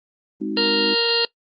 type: chord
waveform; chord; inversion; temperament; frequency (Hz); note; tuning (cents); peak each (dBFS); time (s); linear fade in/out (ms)
sine; Ab dominant seventh; none; equal; 207.7 / 261.6 / 311.1 / 370; Ab3 / C4 / Eb4 / Gb4; 0 / 0 / 0 / 0; -28 / -31 / -26 / -31; 0.4-0.95; 20
type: harmonic tone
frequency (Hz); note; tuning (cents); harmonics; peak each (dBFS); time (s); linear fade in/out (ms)
466.2; A#4; 0; 1 / 2 / 3 / 4 / 6 / 7 / 8 / 9 / 10; -22 / -31 / -32 / -31 / -23 / -30 / -32 / -20 / -29; 0.57-1.25; 2
effects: noise-tail reverb RT60 0.1 s tail -21 dB re dry + Opus 24 kbps